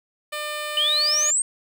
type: tone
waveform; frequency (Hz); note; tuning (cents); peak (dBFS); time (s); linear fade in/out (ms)
10% pulse; 600; D5; +37; -19; 0.32-1.31; 10
type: exponential sweep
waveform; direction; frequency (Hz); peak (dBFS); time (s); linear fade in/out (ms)
sine; up; 2961 to 8580; -18; 0.77-1.42; 2
effects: none